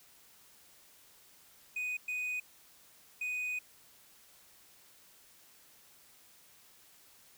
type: tone bursts at uneven times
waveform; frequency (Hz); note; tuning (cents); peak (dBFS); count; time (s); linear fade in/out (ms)
triangle; 2489; D#7; 0; -32; 3; 1.76-1.97 / 2.08-2.4 / 3.21-3.59; 5
effects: white hiss -61 dBFS RMS until 7.37 s